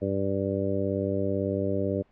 harmonic tone, 98 Hz, G2, in tune, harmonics 1 / 2 / 3 / 4 / 5 / 6, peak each -32 / -32 / -32 / -32 / -32 / -32 dBFS, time 0.01-2.03 s, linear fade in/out 20 ms, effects pink hiss -64 dBFS RMS until 2.11 s + low-pass 2000 Hz 12 dB/octave

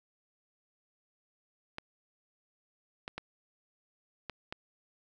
clicks, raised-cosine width 0.3 ms, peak -22 dBFS, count 5, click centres 1.784 / 3.079 / 3.18 / 4.297 / 4.525 s, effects none

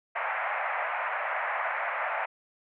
pink band-pass noise, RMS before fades -31 dBFS, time 0.15-2.26 s, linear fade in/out 10 ms, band 620 to 2300 Hz, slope 48 dB/octave, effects none

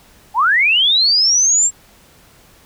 sine linear sweep, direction up, 791 to 7570 Hz, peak -10 dBFS, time 0.34-1.71 s, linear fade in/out 50 ms, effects pink hiss -48 dBFS RMS until 2.65 s

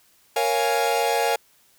45% pulse chord, Bb minor seventh, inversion none, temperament equal, 466.2 / 554.4 / 698.5 / 830.6 Hz, Bb4 / Db5 / F5 / Ab5, 0 / 0 / 0 / 0 cents, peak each -25 / -27 / -26 / -24 dBFS, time 0.36-1.36 s, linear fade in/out 5 ms, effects white hiss -59 dBFS RMS until 1.78 s

